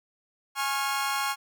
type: chord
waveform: sawtooth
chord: Db major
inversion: second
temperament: equal with one note detuned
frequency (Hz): 830.6 / 1090.3 / 1396.9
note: Ab5 / Db6 / F6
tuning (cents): 0 / -29 / 0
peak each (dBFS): -27 / -26 / -29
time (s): 0.55-1.36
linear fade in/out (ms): 50
effects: none